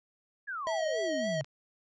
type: exponential sweep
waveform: sine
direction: down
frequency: 1725 to 130.81 Hz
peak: -34 dBFS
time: 0.47-1.44 s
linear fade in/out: 20 ms
type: tone with vibrato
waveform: square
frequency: 640 Hz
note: D#5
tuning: 49 cents sharp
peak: -31 dBFS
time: 0.67-1.41 s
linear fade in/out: 0 ms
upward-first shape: sine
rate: 3.6 Hz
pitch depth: 40 cents each way
type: click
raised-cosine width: 0.2 ms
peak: -30 dBFS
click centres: 1.445 s
effects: resampled to 16000 Hz